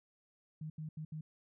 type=tone bursts at uneven times; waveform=sine; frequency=155.56 Hz; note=D#3; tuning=in tune; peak=-40 dBFS; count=4; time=0.61-0.7 / 0.78-0.89 / 0.97-1.05 / 1.12-1.21 s; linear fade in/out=5 ms; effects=none